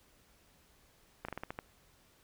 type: slowing click train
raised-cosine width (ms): 0.5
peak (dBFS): -24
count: 7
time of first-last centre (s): 1.25-1.589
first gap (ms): 35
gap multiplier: 1.19
effects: pink hiss -66 dBFS RMS until 2.23 s